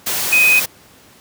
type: tone in noise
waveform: sine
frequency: 2507 Hz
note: D#7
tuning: 12 cents sharp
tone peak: -9 dBFS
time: 0.32-0.6 s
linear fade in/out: 10 ms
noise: white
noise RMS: -20 dBFS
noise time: 0.06-0.66 s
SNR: +8 dB
effects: pink hiss -46 dBFS RMS until 1.2 s + high-pass 100 Hz 12 dB/octave